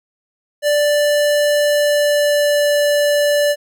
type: tone with pitch glide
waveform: square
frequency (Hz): 587.3 to 583.9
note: D5 to D5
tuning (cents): 0 to -10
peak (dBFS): -13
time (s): 0.62-3.56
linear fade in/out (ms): 50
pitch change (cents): -10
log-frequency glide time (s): 1.64-2.76
effects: none